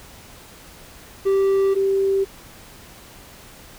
triangle / sine tone pair in turn, 390 / 390 Hz, G4 / G4, -9 / -9 cents, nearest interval unison, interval 0 cents, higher neither, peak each -13 / -16 dBFS, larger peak first, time 1.25-1.75 / 1.75-2.25 s, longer neither, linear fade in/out 20 ms, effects pink hiss -44 dBFS RMS until 3.78 s

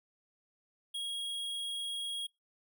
square tone, 3292 Hz, G#7, 16 cents flat, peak -36 dBFS, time 0.94-2.27 s, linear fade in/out 10 ms, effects noise-tail reverb RT60 0.2 s tail -25 dB re dry

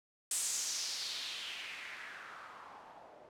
blue noise with low-pass filter sweep, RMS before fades -42 dBFS, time 0.31-3.29 s, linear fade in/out 2 ms, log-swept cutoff 8700 to 590 Hz, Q 2.7, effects none

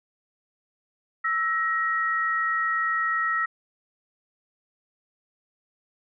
sine tone pair together, 1318.5 / 1890.7 Hz, E6 / A#6, 0 / +24 cents, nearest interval tritone, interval 624 cents, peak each -25 dBFS, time 1.24-3.46 s, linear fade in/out 10 ms, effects none

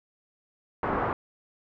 white low-pass noise, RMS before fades -28 dBFS, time 0.83-1.13 s, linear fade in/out 2 ms, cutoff 1300 Hz, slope 24 dB/octave, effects none

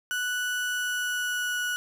35% pulse tone with pitch glide, 1480 to 1468.1 Hz, F#6 to F#6, 0 to -14 cents, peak -25 dBFS, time 0.11-1.76 s, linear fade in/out 0 ms, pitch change -14 cents, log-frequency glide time 0.58-1.62 s, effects none

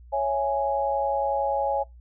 sine chord, C# minor, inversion none, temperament just, 554.4 / 665.2 / 831.5 Hz, C#5 / E5 / G#5, 0 / +16 / +2 cents, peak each -26 / -30 / -25 dBFS, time 0.12-1.84 s, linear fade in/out 20 ms, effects noise-tail reverb RT60 0.2 s tail -24 dB re dry + added 60 Hz sine -45 dBFS peak until 2 s

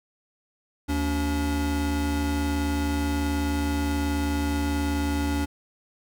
square tone pair together, 75.67 / 285.7 Hz, D#2 / D4, -48 / -48 cents, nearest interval octave + major seventh, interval 2300 cents, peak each -27 dBFS, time 0.88-5.46 s, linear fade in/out 20 ms, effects none

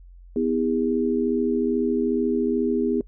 sine tone cluster, 249.2 / 323.1 / 405.5 Hz, B3 / E4 / G#4, +16 / -35 / -41 cents, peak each -23 / -26 / -24 dBFS, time 0.36-3.01 s, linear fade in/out 2 ms, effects noise-tail reverb RT60 0.1 s tail -24 dB re dry + added 44 Hz sine -43 dBFS peak until 3.07 s

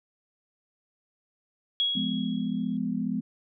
sine tone with exponential decay, 3322 Hz, G#7, in tune, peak -21 dBFS, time 1.8-2.77 s, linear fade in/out 0 ms, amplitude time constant 210 ms
sine chord, F diminished, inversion none, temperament just, 174.61 / 209.5 / 251.4 Hz, F3 / Ab3 / Cb4, 0 / +15 / +31 cents, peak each -33 / -30 / -30 dBFS, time 1.95-3.21 s, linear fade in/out 10 ms
effects none

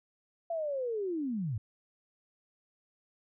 sine linear sweep, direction down, 685 to 96 Hz, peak -31 dBFS, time 0.5-1.58 s, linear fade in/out 5 ms, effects none

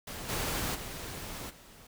pink noise with level steps, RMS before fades -41 / -33 / -41 / -54 dBFS, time 0.07-1.87 s, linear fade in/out 5 ms, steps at 0.28 / 0.74 / 1.49 s, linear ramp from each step 20 ms, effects none

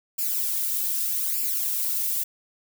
violet noise with flanger, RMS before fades -26 dBFS, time 0.18-2.24 s, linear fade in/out 10 ms, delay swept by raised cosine 0.4 to 2.3 ms, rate 0.82 Hz, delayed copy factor +0.8, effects none

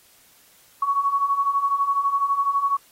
sine beating tone pair, 1108.7 / 1120.7 Hz, C#6 / C#6, 0 / +19 cents, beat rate 12 Hz, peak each -25 / -20 dBFS, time 0.82-2.77 s, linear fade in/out 5 ms, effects white hiss -55 dBFS RMS until 2.91 s + AAC 48 kbps

